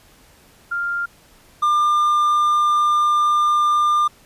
sine / triangle tone pair in turn, 1396.9 / 1199.3 Hz, F6 / D6, 0 / +36 cents, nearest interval minor third, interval 264 cents, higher first, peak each -20 / -12 dBFS, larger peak second, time 0.71-1.06 / 1.62-4.08 s, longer second, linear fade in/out 10 ms, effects pink hiss -51 dBFS RMS until 4.25 s + resampled to 32000 Hz

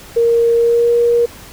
sine tone with pitch glide, 466.2 to 473.3 Hz, A#4 to A#4, 0 to +26 cents, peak -9 dBFS, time 0.16-1.26 s, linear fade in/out 10 ms, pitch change +26 cents, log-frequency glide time 0.56-0.92 s, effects pink hiss -37 dBFS RMS until 1.52 s

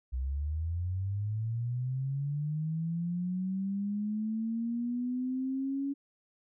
sine linear sweep, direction up, 61.74 to 280.5 Hz, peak -30 dBFS, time 0.12-5.94 s, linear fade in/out 20 ms, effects none

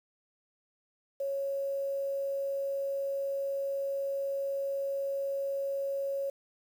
sine tone with quantisation, 552 Hz, C#5, 7 cents flat, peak -30 dBFS, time 1.2-6.3 s, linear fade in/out 5 ms, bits 9, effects none

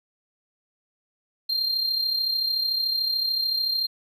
triangle tone with amplitude modulation, 4186 Hz, C8, in tune, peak -19 dBFS, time 1.49-3.87 s, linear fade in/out 10 ms, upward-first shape sine, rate 33.6 Hz, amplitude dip 50%, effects none

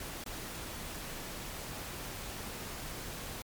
pink noise with dropouts, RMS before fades -42 dBFS, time 0-3.42 s, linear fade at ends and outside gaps 2 ms, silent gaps 0.239-0.261 s, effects MP3 96 kbps

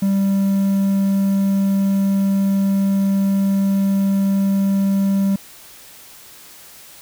triangle tone with quantisation, 196 Hz, G3, in tune, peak -12 dBFS, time 0.02-5.36 s, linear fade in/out 5 ms, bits 7, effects white hiss -42 dBFS RMS until 7.01 s

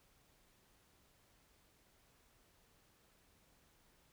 silence, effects pink hiss -71 dBFS RMS until 4.12 s

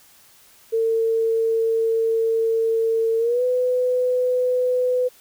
sine tone with pitch glide, 451.7 to 501.2 Hz, A4 to B4, +45 to +25 cents, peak -17 dBFS, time 0.72-5.09 s, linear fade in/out 20 ms, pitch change +180 cents, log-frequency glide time 3.18-3.43 s, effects white hiss -52 dBFS RMS until 5.2 s

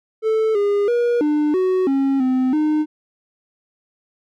triangle tone with pitch steps, 439.8 / 406.9 / 478.2 / 299.3 / 371.9 / 272.3 / 257.5 / 305.6 Hz, A4 / G#4 / A#4 / D4 / F#4 / C#4 / C4 / D#4, -1 / -35 / +44 / +33 / +9 / -31 / -28 / -31 cents, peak -13 dBFS, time 0.22-2.86 s, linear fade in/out 50 ms, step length 330 ms, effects none

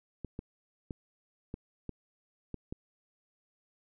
clicks, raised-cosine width 3 ms, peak -25 dBFS, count 7, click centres 0.247 / 0.391 / 0.908 / 1.541 / 1.893 / 2.543 / 2.725 s, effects none

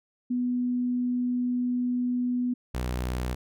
sine / sawtooth tone pair in turn, 246.9 / 62.01 Hz, B3 / B1, 0 / +8 cents, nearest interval 2 octaves, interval 2392 cents, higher first, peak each -24 dBFS, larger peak neither, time 0.3-2.54 / 2.74-3.35 s, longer first, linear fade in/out 10 ms, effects none

